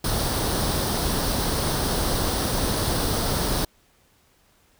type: noise with comb filter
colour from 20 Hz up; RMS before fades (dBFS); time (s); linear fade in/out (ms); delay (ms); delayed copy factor
pink; -24; 0.04-3.65; 5; 0.21; +0.55
effects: pink hiss -61 dBFS RMS until 4.79 s